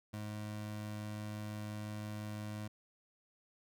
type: tone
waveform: 25% pulse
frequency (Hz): 105.8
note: G#2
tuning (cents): +33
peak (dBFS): -37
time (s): 0.13-2.68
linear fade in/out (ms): 10
effects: none